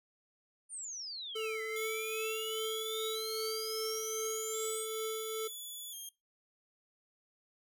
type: exponential two-way sweep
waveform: sine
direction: down then up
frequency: 9397 to 1991 to 8520 Hz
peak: -40 dBFS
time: 0.69-4.88 s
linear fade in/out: 50 ms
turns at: 1.62 s
type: tone with tremolo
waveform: square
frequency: 440 Hz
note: A4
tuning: in tune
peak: -35 dBFS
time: 1.35-5.48 s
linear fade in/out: 10 ms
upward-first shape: triangle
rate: 2.5 Hz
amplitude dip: 40%
type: tone with vibrato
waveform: 10% pulse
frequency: 3322 Hz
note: G#7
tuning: in tune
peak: -36 dBFS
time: 1.76-6.09 s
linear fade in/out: 2 ms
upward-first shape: square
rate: 0.36 Hz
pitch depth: 56 cents each way
effects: noise-tail reverb RT60 0.2 s tail -20 dB re dry